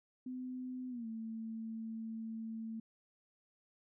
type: tone with pitch glide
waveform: sine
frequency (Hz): 254.1 to 223.8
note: B3 to A3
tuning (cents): +49 to +30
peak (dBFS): -40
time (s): 0.26-2.8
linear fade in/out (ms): 5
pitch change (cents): -219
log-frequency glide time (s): 0.89-1.07
effects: none